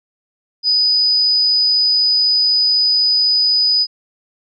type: tone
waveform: sine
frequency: 4978 Hz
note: D#8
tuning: in tune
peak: -11 dBFS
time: 0.63-3.87 s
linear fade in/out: 50 ms
effects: none